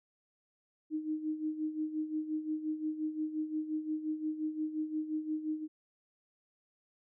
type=tone with tremolo; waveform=sine; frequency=309.9 Hz; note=D#4; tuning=7 cents flat; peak=-30 dBFS; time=0.9-5.68 s; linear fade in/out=50 ms; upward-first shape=sine; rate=5.7 Hz; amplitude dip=70%; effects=none